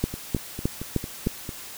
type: two click trains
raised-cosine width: 3 ms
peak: -9 / -19 dBFS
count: 5 / 7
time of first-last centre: 0.04-1.271 / 0.14-1.491 s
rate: 3.25 / 4.44 Hz
effects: white hiss -40 dBFS RMS until 1.77 s